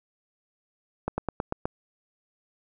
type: slowing click train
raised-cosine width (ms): 1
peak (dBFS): -13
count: 6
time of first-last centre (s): 1.08-1.655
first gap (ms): 100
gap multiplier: 1.07
effects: none